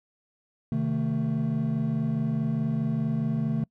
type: chord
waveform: triangle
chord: A diminished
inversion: first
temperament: equal with one note detuned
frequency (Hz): 130.81 / 155.56 / 223.2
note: C3 / Eb3 / A3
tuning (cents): 0 / 0 / +25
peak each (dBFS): -28 / -26 / -25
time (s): 0.72-3.64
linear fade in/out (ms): 2
effects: noise-tail reverb RT60 0.1 s tail -26 dB re dry + tanh soft clip ceiling -15 dBFS